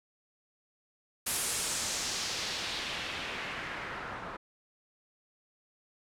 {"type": "noise with low-pass filter sweep", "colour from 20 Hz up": "white", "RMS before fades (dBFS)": -36, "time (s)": [1.26, 4.37], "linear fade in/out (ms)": 10, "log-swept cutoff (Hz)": [11000, 1200], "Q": 1.5, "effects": []}